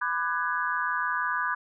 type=chord; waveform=sine; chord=G# half-diminished seventh; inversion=first; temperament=just; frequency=996.7 / 1196.1 / 1495.1 / 1661.2 Hz; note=B5 / D6 / F#6 / G#6; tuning=+16 / +31 / +18 / 0 cents; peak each=-31 dBFS; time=0.01-1.55 s; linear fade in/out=10 ms; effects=none